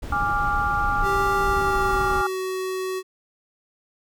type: noise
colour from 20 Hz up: brown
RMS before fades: -29 dBFS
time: 0.02-2.22 s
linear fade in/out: 10 ms
type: chord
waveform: sine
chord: D diminished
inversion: second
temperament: equal with one note detuned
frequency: 822.5 / 1174.7 / 1396.9 Hz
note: Ab5 / D6 / F6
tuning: -17 / 0 / 0 cents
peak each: -25 dBFS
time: 0.12-2.27 s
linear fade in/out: 5 ms
type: tone with pitch glide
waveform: square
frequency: 391.9 to 374.6 Hz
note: G4 to F#4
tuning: 0 to +21 cents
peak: -26 dBFS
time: 1.02-3.03 s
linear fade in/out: 50 ms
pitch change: -79 cents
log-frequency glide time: 1.45-2.4 s
effects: none